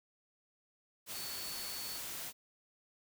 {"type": "tone in noise", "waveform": "sine", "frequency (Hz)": 4447, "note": "C#8", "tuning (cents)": 5, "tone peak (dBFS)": -45, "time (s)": [1.12, 2.01], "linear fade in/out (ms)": 50, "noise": "white", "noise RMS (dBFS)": -43, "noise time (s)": [1.06, 2.33], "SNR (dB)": -5, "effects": []}